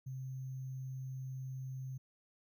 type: tone with sample-and-hold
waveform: sine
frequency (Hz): 130.81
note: C3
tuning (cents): 0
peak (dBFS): -40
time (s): 0.06-1.98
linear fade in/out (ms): 10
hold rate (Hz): 6300
effects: none